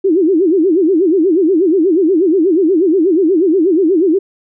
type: tone with vibrato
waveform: sine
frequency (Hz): 349.2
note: F4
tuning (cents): 0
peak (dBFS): -8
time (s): 0.04-4.19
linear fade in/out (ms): 10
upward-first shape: sine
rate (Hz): 8.3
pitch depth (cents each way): 230
effects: none